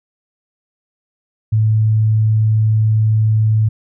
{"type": "tone", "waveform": "sine", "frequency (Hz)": 109.1, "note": "A2", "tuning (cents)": -14, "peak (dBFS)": -10, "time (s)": [1.52, 3.69], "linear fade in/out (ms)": 10, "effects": []}